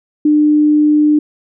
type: tone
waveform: sine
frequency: 300 Hz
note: D4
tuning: 37 cents sharp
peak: -7 dBFS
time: 0.25-1.19 s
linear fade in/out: 5 ms
effects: none